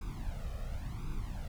brown noise with flanger, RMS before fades -38 dBFS, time 0.01-1.48 s, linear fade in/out 5 ms, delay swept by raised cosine 0.8 to 1.64 ms, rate 0.93 Hz, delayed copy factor +0.85, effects none

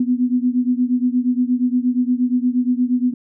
sine beating tone pair, 245.6 / 254.1 Hz, B3 / B3, -9 / +49 cents, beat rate 8.5 Hz, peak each -17 / -19 dBFS, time 0-3.14 s, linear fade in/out 5 ms, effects none

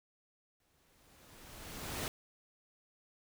pink noise with exponential growth, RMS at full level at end -37 dBFS, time 0.6-2.08 s, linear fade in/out 1 ms, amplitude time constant 320 ms, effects none

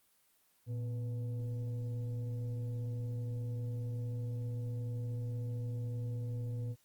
sine tone with frequency modulation, 116.54 Hz, A#2, in tune, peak -35 dBFS, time 0.66-6.76 s, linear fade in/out 50 ms, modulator 372 Hz, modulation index 0.33, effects white hiss -71 dBFS RMS until 6.84 s + Opus 24 kbps

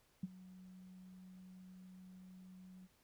sine tone with ADSR envelope, 185 Hz, F#3, in tune, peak -35 dBFS, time 0.23-2.88 s, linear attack 6 ms, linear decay 29 ms, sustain -19 dB, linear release 34 ms, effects pink hiss -73 dBFS RMS until 3.03 s

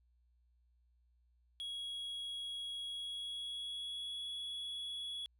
triangle tone with pitch glide, 3322 to 3368 Hz, G#7 to G#7, 0 to +24 cents, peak -39 dBFS, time 1.6-5.26 s, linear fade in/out 0 ms, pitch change +24 cents, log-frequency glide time 2.84-4.26 s, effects added 60 Hz sine -69 dBFS peak until 5.39 s

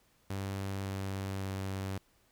sawtooth tone with pitch steps, 97.6 / 96.98 / 96.37 Hz, G2 / G2 / G2, -7 / -18 / -29 cents, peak -31 dBFS, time 0.3-1.98 s, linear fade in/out 5 ms, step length 560 ms, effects pink hiss -69 dBFS RMS until 2.31 s

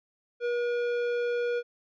sine tone with tanh clipping, 480.4 Hz, B4, 48 cents flat, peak -28 dBFS, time 0.4-1.63 s, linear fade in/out 50 ms, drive 13 dB, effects none

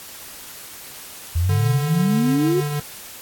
sine exponential sweep, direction up, 79.7 to 380.4 Hz, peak -16 dBFS, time 1.35-2.61 s, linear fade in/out 10 ms
square tone with tremolo, 146.83 Hz, D3, in tune, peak -21 dBFS, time 1.49-2.8 s, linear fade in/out 5 ms, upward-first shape triangle, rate 6.4 Hz, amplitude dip 35%
effects white hiss -38 dBFS RMS until 3.21 s + AAC 64 kbps

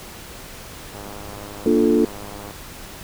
click train, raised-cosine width 1 ms, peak -23 dBFS, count 160, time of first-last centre 0.95-2.509 s, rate 102 Hz
sine chord, Bb major seventh, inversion none, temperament equal, 233.1 / 293.7 / 349.2 / 440 Hz, Bb3 / D4 / F4 / A4, 0 / 0 / 0 / 0 cents, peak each -19 dBFS, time 1.66-2.05 s, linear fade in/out 2 ms
effects pink hiss -38 dBFS RMS until 3.03 s

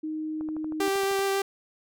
sine tone, 311.1 Hz, D#4, in tune, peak -29 dBFS, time 0.03-0.89 s, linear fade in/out 10 ms
click train, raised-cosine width 1 ms, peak -29 dBFS, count 11, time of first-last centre 0.41-1.191 s, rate 12.8 Hz
sawtooth tone with vibrato, 392 Hz, G4, in tune, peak -20 dBFS, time 0.8-1.42 s, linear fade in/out 5 ms, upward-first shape sine, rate 7.3 Hz, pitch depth 9 cents each way
effects none

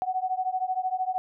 sine beating tone pair, 740 / 753 Hz, F#5 / F#5, 0 / +30 cents, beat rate 13 Hz, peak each -28 / -29 dBFS, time 0.02-1.18 s, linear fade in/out 0 ms, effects none

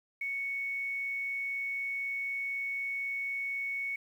sine tone with quantisation, 2219 Hz, C#7, 1 cent sharp, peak -32 dBFS, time 0.21-3.96 s, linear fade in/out 5 ms, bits 10, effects none

